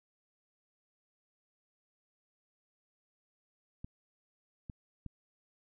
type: clicks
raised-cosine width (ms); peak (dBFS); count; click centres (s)
5; -30; 3; 3.845 / 4.698 / 5.063
effects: none